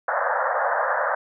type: band-pass noise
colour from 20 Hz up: pink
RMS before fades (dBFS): -23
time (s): 0.08-1.15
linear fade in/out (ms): 5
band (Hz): 510 to 1800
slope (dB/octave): 96
effects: none